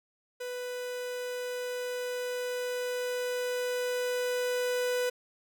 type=tone with level ramp; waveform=45% pulse; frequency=495.8 Hz; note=B4; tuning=7 cents sharp; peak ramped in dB=-35 to -27 dBFS; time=0.4-5.1 s; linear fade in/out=10 ms; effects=none